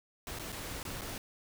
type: noise with dropouts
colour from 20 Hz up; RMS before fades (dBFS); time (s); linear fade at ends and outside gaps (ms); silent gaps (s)
pink; -41; 0.27-1.18; 1; 0.388-0.395 / 0.521-0.525 / 0.83-0.851 / 1.011-1.017
effects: none